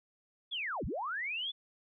sine linear two-way sweep, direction down then up, 3516 to 32 to 3516 Hz, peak -34 dBFS, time 0.51-1.52 s, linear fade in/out 20 ms, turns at 0.85 s, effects none

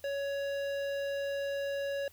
sine tone with hard clipping, 559 Hz, C#5, 14 cents sharp, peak -34 dBFS, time 0.04-2.08 s, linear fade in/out 2 ms, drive 14 dB, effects added 84 Hz sine -62 dBFS peak until 2.12 s + white hiss -61 dBFS RMS until 2.12 s

